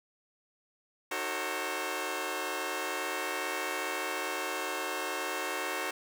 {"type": "chord", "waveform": "10% pulse", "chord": "D# diminished seventh", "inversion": "none", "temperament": "just", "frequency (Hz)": [311.1, 373.4, 448, 537.6], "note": ["D#4", "F#4", "A4", "C5"], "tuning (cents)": [0, 16, 31, 47], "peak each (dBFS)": [-32, -29, -31, -29], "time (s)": [1.11, 5.91], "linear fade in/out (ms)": 5, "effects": []}